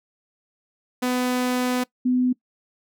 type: tone pair in turn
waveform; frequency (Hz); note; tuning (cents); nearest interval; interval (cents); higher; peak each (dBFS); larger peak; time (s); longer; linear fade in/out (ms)
sawtooth / sine; 250.2 / 251.3; B3 / B3; +23 / +30; unison; 7; second; -17; neither; 1.02-1.84 / 2.05-2.33; first; 10
effects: noise-tail reverb RT60 0.1 s tail -21 dB re dry